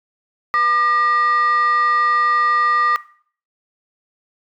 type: tone pair together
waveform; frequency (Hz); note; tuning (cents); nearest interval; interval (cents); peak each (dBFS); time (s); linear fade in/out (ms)
sine; 1202 / 1908.1; D6 / A#6; +40 / +40; minor sixth; 800; -13 / -18; 0.54-2.96; 0
effects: noise-tail reverb RT60 0.5 s tail -18 dB re dry + tanh soft clip ceiling -10 dBFS